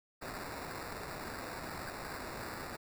white noise with sample-and-hold, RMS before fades -43 dBFS, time 0.21-2.77 s, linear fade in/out 20 ms, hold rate 3150 Hz, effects none

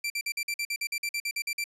sawtooth tone bursts, 2349 Hz, D7, in tune, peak -25 dBFS, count 15, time 0.04-1.641 s, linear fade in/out 5 ms, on 61 ms, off 49 ms, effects resampled to 32000 Hz + 11-bit

